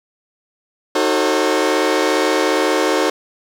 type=chord; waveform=sawtooth; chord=D# diminished seventh; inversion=none; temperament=just; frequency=311.1 / 373.4 / 448 / 537.6 Hz; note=D#4 / F#4 / A4 / C5; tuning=0 / +16 / +31 / +47 cents; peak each=-16 dBFS; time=0.95-3.1 s; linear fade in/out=5 ms; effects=low-pass 8000 Hz 12 dB/octave + 7-bit